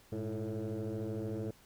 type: tone with frequency modulation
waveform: sine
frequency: 115.6 Hz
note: A#2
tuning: 14 cents flat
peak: -33 dBFS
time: 0.12-1.51 s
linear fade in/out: 5 ms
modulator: 109 Hz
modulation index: 3.7
effects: tanh soft clip ceiling -33 dBFS + pink hiss -62 dBFS RMS until 1.65 s